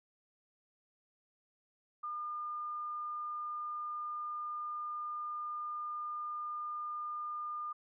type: tone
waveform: sine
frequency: 1209 Hz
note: D6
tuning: 50 cents sharp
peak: -37 dBFS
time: 2.03-7.73 s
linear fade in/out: 10 ms
effects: none